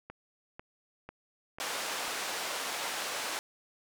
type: click train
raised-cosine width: 0.5 ms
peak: -28 dBFS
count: 5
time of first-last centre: 0.1-2.08 s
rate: 2.02 Hz
type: band-pass noise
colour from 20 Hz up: pink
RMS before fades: -36 dBFS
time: 1.6-3.39 s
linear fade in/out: 0 ms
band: 590 to 9400 Hz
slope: 12 dB/octave
effects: none